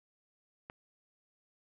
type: click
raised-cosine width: 0.5 ms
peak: -29 dBFS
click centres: 0.699 s
effects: none

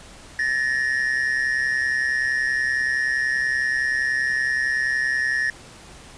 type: tone pair together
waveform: triangle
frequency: 1737 / 1867.6 Hz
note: A6 / A#6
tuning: -23 / +3 cents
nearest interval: minor second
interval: 126 cents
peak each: -21 dBFS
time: 0.39-5.5 s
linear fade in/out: 2 ms
effects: pink hiss -44 dBFS RMS until 6.17 s + resampled to 22050 Hz

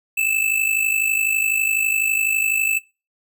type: tone with amplitude modulation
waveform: square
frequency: 2631 Hz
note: E7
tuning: 4 cents flat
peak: -15 dBFS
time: 0.17-2.79 s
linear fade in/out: 10 ms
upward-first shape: sine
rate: 52 Hz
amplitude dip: 65%
effects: noise-tail reverb RT60 0.3 s tail -21 dB re dry

